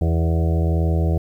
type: harmonic tone with a mistuned harmonic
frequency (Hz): 81.8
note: E2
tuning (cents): -13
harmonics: 1 / 2 / 4 / 5 / 6 / 7 / 8 / 9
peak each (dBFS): -17 / -23 / -29 / -31 / -33 / -34 / -35 / -36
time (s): 0.01-1.18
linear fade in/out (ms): 5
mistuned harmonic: 7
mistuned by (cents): +19
effects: 9-bit